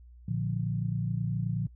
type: chord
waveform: sine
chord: Bb major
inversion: none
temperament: equal with one note detuned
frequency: 115.67 / 146.83 / 174.61 Hz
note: Bb2 / D3 / F3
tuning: -13 / 0 / 0 cents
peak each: -31 / -33 / -33 dBFS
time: 0.28-1.67 s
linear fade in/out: 5 ms
effects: noise-tail reverb RT60 0.1 s tail -25 dB re dry + added 60 Hz sine -49 dBFS peak until 1.75 s